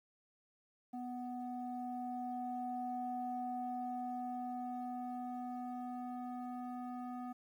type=tone with low-pass filter sweep; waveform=square; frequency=247.7 Hz; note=B3; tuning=5 cents sharp; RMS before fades=-42 dBFS; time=0.93-7.33 s; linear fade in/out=10 ms; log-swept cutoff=640 to 1000 Hz; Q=5.2; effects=12-bit